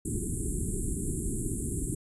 pink band-stop noise, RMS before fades -31 dBFS, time 0.05-1.95 s, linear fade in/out 5 ms, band 410 to 7500 Hz, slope 96 dB/octave, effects resampled to 24000 Hz

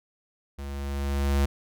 square tone with level ramp, 69.8 Hz, C#2, 13 cents sharp, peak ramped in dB -35 to -20 dBFS, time 0.58-1.46 s, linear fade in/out 10 ms, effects none

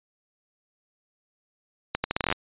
accelerating click train, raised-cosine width 0.3 ms, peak -8 dBFS, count 11, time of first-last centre 1.95-2.325 s, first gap 90 ms, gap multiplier 0.78, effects resampled to 8000 Hz

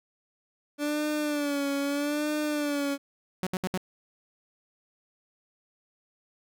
30% pulse tone with vibrato, 290.6 Hz, D4, 18 cents flat, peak -24 dBFS, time 0.78-2.98 s, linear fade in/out 50 ms, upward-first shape sine, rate 0.79 Hz, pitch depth 66 cents each way
sawtooth tone bursts, 185 Hz, F#3, in tune, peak -23 dBFS, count 4, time 3.43-3.775 s, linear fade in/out 0 ms, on 36 ms, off 67 ms
effects none

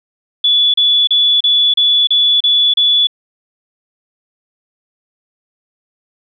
sine tone bursts, 3435 Hz, A7, 42 cents flat, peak -8 dBFS, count 8, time 0.44-3.071 s, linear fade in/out 5 ms, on 300 ms, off 33 ms, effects none

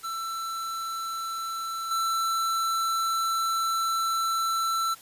square tone with level steps, 1336 Hz, E6, 23 cents sharp, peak -31 / -25 dBFS, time 0.03-4.95 s, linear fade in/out 20 ms, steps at 1.91 s, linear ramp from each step 2 ms, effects white hiss -50 dBFS RMS until 5.01 s + resampled to 32000 Hz

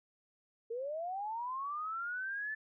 sine linear sweep, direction up, 446.4 to 1760 Hz, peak -36 dBFS, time 0.7-2.55 s, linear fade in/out 10 ms, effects none

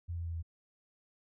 sine tone with pitch steps, 85.7 / 84.72 / 83.74 / 82.78 Hz, F2 / E2 / E2 / E2, -32 / +48 / +28 / +8 cents, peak -35 dBFS, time 0.08-0.428 s, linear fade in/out 20 ms, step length 87 ms, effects none

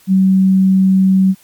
sine tone, 190 Hz, F#3, 46 cents sharp, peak -7 dBFS, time 0.07-1.35 s, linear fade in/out 50 ms, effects white hiss -48 dBFS RMS until 1.43 s + MP3 96 kbps

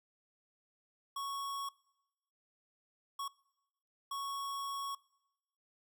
square tone bursts at uneven times, 1108.7 Hz, C#6, in tune, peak -38 dBFS, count 3, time 1.16-1.69 / 3.19-3.28 / 4.11-4.95 s, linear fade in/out 5 ms, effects noise-tail reverb RT60 0.9 s tail -23 dB re dry

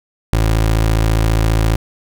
25% pulse tone with ADSR envelope, 54.8 Hz, A1, 6 cents flat, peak -5 dBFS, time 0.33-1.76 s, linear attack 3 ms, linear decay 18 ms, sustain -3 dB, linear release 6 ms, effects none

